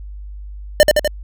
square tone with echo, 600 Hz, D5, 37 cents sharp, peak -5 dBFS, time 0.8-0.83 s, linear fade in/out 0 ms, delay 82 ms, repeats 3, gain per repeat -3 dB, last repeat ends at 1.076 s, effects added 50 Hz sine -29 dBFS peak until 1.23 s

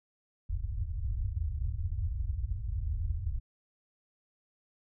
white low-pass noise, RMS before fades -33 dBFS, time 0.49-3.4 s, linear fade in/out 5 ms, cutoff 100 Hz, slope 48 dB/octave, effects none

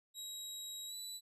25% pulse tone with pitch glide, 3837 to 3959 Hz, A#7 to B7, +49 to +3 cents, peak -39 dBFS, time 0.14-1.21 s, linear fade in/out 50 ms, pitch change +54 cents, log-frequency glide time 0.87-0.94 s, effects none

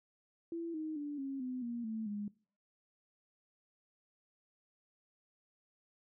sine tone with pitch steps, 335 / 312.6 / 291.6 / 272.1 / 253.9 / 236.9 / 221 / 206.2 Hz, E4 / D#4 / D4 / C#4 / B3 / A#3 / A3 / G#3, +28 / +8 / -12 / -32 / +48 / +28 / +8 / -12 cents, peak -37 dBFS, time 0.52-2.28 s, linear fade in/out 2 ms, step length 220 ms, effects noise-tail reverb RT60 0.4 s tail -21 dB re dry

